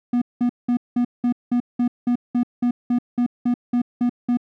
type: tone bursts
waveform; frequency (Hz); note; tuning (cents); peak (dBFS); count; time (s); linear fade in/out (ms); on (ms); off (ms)
triangle; 242.9; B3; -29; -14; 16; 0.13-4.372; 5; 87; 190
effects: none